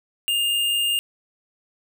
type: tone with amplitude modulation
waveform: square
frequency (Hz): 2820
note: F7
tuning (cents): +16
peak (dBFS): -19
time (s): 0.28-0.99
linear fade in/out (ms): 0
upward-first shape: sine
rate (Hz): 105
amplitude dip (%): 25
effects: none